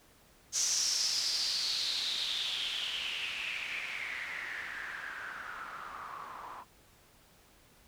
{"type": "noise with low-pass filter sweep", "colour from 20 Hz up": "blue", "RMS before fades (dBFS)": -36, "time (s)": [0.52, 6.65], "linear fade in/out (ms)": 50, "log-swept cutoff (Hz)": [6200, 1000], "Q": 6, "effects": ["pink hiss -62 dBFS RMS until 7.87 s"]}